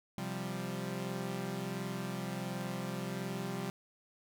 sawtooth chord, C suspended fourth, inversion none, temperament equal, 130.81 / 174.61 / 196 Hz, C3 / F3 / G3, 0 / 0 / 0 cents, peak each -38 / -37 / -36 dBFS, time 0.18-3.7 s, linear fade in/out 0 ms, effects none

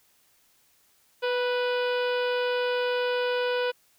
harmonic tone with a mistuned harmonic, 493.9 Hz, B4, in tune, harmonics 1 / 2 / 3 / 4 / 5 / 6 / 7 / 8 / 9 / 10, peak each -25 / -34 / -33 / -45 / -38 / -38 / -43 / -46 / -48 / -49 dBFS, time 1.22-3.72 s, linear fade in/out 20 ms, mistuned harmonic 2, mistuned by -21 cents, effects white hiss -64 dBFS RMS until 3.98 s

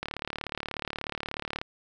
click train, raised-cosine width 0.3 ms, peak -16 dBFS, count 59, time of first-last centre 0.03-1.615 s, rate 36.6 Hz, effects none

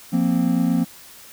triangle chord, F suspended fourth, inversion none, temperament equal, 174.61 / 233.1 / 261.6 Hz, F3 / Bb3 / C4, 0 / 0 / 0 cents, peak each -19 dBFS, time 0.12-0.85 s, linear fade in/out 20 ms, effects white hiss -44 dBFS RMS until 1.32 s

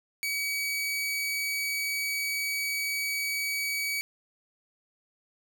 sawtooth tone, 2271 Hz, C#7, 41 cents sharp, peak -25 dBFS, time 0.23-4.01 s, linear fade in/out 0 ms, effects none

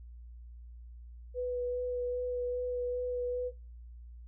sine tone with vibrato, 493.9 Hz, B4, in tune, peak -31 dBFS, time 1.34-3.52 s, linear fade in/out 50 ms, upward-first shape sine, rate 2.5 Hz, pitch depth 11 cents each way, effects noise-tail reverb RT60 0.3 s tail -21 dB re dry + added 59 Hz sine -46 dBFS peak until 4.27 s

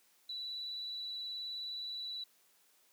sine tone with vibrato, 3951 Hz, B7, in tune, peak -39 dBFS, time 0.29-2.24 s, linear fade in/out 5 ms, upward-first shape square, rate 19 Hz, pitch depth 11 cents each way, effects white hiss -69 dBFS RMS until 2.92 s + high-pass 200 Hz 12 dB/octave

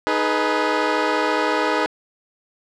15% pulse chord, G# minor, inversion second, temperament equal with one note detuned, 311.1 / 421.6 / 493.9 Hz, D#4 / G#4 / B4, 0 / +26 / 0 cents, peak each -16 dBFS, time 0.07-1.86 s, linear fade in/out 0 ms, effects low-pass 4000 Hz 12 dB/octave

